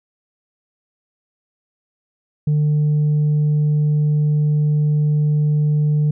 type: tone with tanh clipping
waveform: sine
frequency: 150 Hz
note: D3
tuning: 37 cents sharp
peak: -14 dBFS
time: 2.47-6.11 s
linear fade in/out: 5 ms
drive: 1 dB
effects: none